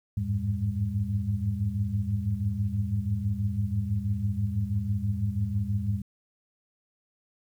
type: tone cluster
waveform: sine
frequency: 85.5 / 100.7 / 106.8 / 200.6 Hz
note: F2 / G2 / G#2 / G3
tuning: -36 / +47 / +49 / +40 cents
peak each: -34 / -30 / -29 / -33 dBFS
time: 0.17-6.02 s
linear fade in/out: 5 ms
effects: 10-bit